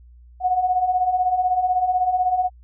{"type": "beating tone pair", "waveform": "sine", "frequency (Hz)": [720, 736], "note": ["F#5", "F#5"], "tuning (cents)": [-47, -9], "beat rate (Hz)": 16, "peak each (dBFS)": [-24, -18], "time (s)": [0.4, 2.5], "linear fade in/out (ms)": 50, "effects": ["added 60 Hz sine -44 dBFS peak until 2.63 s"]}